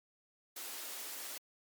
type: high-pass noise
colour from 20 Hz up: white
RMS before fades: -44 dBFS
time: 0.56-1.38 s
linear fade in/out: 5 ms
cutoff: 250 Hz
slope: 48 dB/octave
effects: MP3 96 kbps